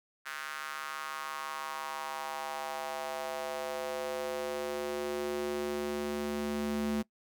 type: tone with high-pass filter sweep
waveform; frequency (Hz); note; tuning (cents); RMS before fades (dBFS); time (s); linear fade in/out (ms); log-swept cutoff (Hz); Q
square; 73; D2; -10; -36; 0.25-7.03; 20; 1500 to 230; 2.9
effects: noise-tail reverb RT60 0.1 s tail -21 dB re dry